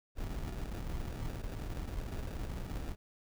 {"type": "noise with sample-and-hold", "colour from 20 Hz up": "brown", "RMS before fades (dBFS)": -39, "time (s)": [0.15, 2.96], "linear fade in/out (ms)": 50, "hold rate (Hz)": 1050, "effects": []}